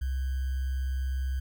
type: tone with sample-and-hold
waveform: sine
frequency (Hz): 65.5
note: C2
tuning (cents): +2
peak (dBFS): -27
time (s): 0.01-1.4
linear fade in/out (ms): 10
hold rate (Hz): 1575
effects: none